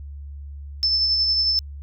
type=tone with tremolo; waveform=sine; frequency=5274 Hz; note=E8; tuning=in tune; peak=-16 dBFS; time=0.83-1.59 s; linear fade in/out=0 ms; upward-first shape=sine; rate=11 Hz; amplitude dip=30%; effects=added 71 Hz sine -33 dBFS peak until 1.82 s